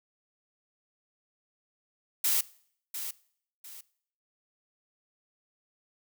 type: noise with echo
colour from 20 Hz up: blue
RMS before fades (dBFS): -26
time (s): 2.24-2.41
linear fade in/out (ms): 5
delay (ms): 700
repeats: 2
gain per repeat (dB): -10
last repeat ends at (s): 3.81
effects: noise-tail reverb RT60 0.6 s tail -21 dB re dry